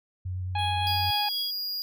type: tone with vibrato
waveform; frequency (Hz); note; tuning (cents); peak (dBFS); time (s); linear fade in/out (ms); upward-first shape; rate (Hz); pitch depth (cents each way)
sine; 91.7; F#2; -15; -29; 0.25-1.11; 10; sine; 9.1; 16
type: harmonic tone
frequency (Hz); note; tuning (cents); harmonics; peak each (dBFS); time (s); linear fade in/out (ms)
830.6; G#5; 0; 1 / 2 / 3 / 4 / 5; -27 / -40 / -36 / -40 / -43; 0.55-1.29; 5
type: tone with tremolo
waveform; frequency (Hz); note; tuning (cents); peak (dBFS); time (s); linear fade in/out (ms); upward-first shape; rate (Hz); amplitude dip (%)
triangle; 3322; G#7; 0; -28; 0.58-1.51; 10; sine; 4; 50
type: tone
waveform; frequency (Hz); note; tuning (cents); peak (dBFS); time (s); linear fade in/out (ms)
square; 4854; D#8; -44; -30; 0.87-1.82; 0
effects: none